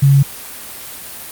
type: tone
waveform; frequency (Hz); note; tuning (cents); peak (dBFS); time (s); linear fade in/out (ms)
sine; 138.59; C#3; 0; -6; 0.02-0.23; 10
effects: white hiss -31 dBFS RMS until 1.31 s + Opus 32 kbps